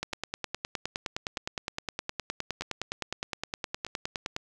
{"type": "two click trains", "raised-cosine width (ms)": 0.2, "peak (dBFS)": [-22, -14], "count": [4, 43], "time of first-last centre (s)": [[0.13, 3.866], [0.03, 4.364]], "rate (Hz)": [0.803, 9.69], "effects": []}